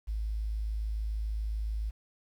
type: tone with quantisation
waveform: sine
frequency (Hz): 53.5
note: A1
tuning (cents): -48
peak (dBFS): -30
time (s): 0.07-1.91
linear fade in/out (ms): 20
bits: 10
effects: none